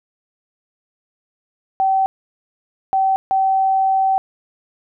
sine tone bursts at uneven times, 769 Hz, G5, 33 cents flat, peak -13 dBFS, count 3, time 1.8-2.06 / 2.93-3.16 / 3.31-4.18 s, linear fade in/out 0 ms, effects none

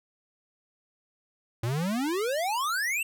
square exponential sweep, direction up, 110 to 2784 Hz, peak -27 dBFS, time 1.63-3.03 s, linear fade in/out 5 ms, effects none

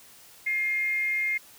sine tone with frequency modulation, 2121 Hz, C7, 23 cents sharp, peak -24 dBFS, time 0.46-1.38 s, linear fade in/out 10 ms, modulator 395 Hz, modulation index 0.23, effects white hiss -52 dBFS RMS until 1.58 s

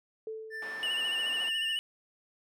sine tone with exponential decay, 440 Hz, A4, in tune, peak -34 dBFS, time 0.27-1.29 s, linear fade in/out 2 ms, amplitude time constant 220 ms
triangle tone with pitch glide, 1774 to 1790.5 Hz, A6 to A6, +14 to +30 cents, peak -35 dBFS, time 0.5-1.79 s, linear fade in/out 50 ms, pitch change +16 cents, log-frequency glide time 0.75-1.07 s
white band-pass noise, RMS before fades -47 dBFS, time 0.62-1.49 s, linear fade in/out 2 ms, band 290 to 1600 Hz, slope 12 dB/octave
triangle tone with vibrato, 2867 Hz, F7, 45 cents sharp, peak -28 dBFS, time 0.83-1.79 s, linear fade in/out 0 ms, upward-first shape sine, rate 14 Hz, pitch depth 56 cents each way
effects none

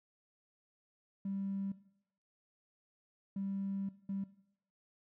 triangle tone bursts at uneven times, 196 Hz, G3, in tune, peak -32 dBFS, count 3, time 1.25-1.72 / 3.36-3.89 / 4.09-4.24 s, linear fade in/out 5 ms, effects noise-tail reverb RT60 0.7 s tail -20 dB re dry + tanh soft clip ceiling -32 dBFS

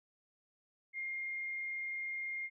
sine tone with vibrato, 2123 Hz, C7, 25 cents sharp, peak -37 dBFS, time 0.93-2.5 s, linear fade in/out 50 ms, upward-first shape sine, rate 20 Hz, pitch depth 12 cents each way, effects none

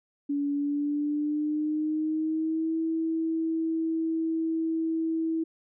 sine tone with pitch glide, 285.6 to 324.3 Hz, D4 to E4, -48 to -28 cents, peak -25 dBFS, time 0.29-5.44 s, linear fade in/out 10 ms, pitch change +220 cents, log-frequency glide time 0.53-2.77 s, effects none

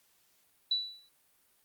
sine tone with exponential decay, 3951 Hz, B7, in tune, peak -24 dBFS, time 0.71-1.09 s, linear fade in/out 5 ms, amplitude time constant 82 ms, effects white hiss -69 dBFS RMS until 1.64 s + Opus 48 kbps

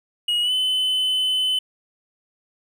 triangle tone with pitch glide, 2893 to 3030 Hz, F#7 to F#7, -40 to +40 cents, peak -17 dBFS, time 0.28-1.59 s, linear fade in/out 5 ms, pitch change +80 cents, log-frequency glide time 0.42-0.53 s, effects none

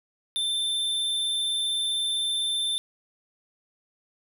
square tone with vibrato, 3556 Hz, A7, 18 cents sharp, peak -25 dBFS, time 0.36-2.78 s, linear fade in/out 0 ms, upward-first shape triangle, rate 20 Hz, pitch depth 22 cents each way, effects none

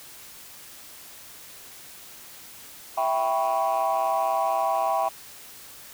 sine chord, C# half-diminished seventh, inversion first, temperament equal, 659.3 / 784 / 987.8 / 1108.7 Hz, E5 / G5 / B5 / C#6, 0 / 0 / 0 / 0 cents, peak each -25 / -24 / -27 / -29 dBFS, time 2.97-5.09 s, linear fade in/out 10 ms, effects tanh soft clip ceiling -16 dBFS + white hiss -45 dBFS RMS until 5.93 s

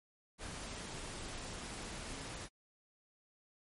sine tone in noise, 270 Hz, C#4, 45 cents flat, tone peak -50 dBFS, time 2.08-2.3 s, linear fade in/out 50 ms, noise pink, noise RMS -45 dBFS, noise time 0.38-2.49 s, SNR -8 dB, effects MP3 48 kbps

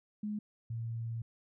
sine tone pair in turn, 210 / 114.83 Hz, G#3 / A#2, +19 / -26 cents, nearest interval minor seventh, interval 1045 cents, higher first, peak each -34 / -35 dBFS, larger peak first, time 0.23-0.39 / 0.7-1.22 s, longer second, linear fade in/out 5 ms, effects none

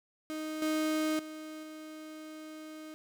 35% pulse tone with level steps, 311.1 Hz, D#4, in tune, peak -34 / -27 / -40 / -42 dBFS, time 0.3-2.94 s, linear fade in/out 0 ms, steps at 0.62 / 1.19 / 1.63 s, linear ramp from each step 2 ms, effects none

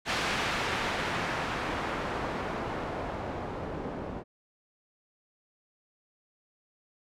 white noise with low-pass filter sweep, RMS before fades -33 dBFS, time 0.05-4.24 s, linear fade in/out 50 ms, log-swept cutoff 2900 to 520 Hz, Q 0.71, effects none

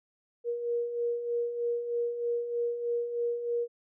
sine beating tone pair, 472 / 475.2 Hz, A#4 / A#4, +22 / +33 cents, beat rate 3.2 Hz, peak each -37 / -29 dBFS, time 0.44-3.68 s, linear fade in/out 50 ms, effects none

